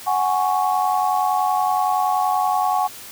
sine chord, F# suspended second, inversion none, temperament equal, 740 / 830.6 / 1108.7 Hz, F#5 / G#5 / C#6, 0 / 0 / 0 cents, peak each -20 / -21 / -23 dBFS, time 0.06-2.88 s, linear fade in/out 20 ms, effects white hiss -38 dBFS RMS until 3.11 s

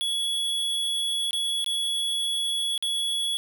square tone with dropouts, 3373 Hz, G#7, 26 cents sharp, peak -25 dBFS, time 0.01-3.37 s, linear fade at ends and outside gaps 0 ms, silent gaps 1.309-1.331 / 1.644-1.662 / 2.778-2.825 s, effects none

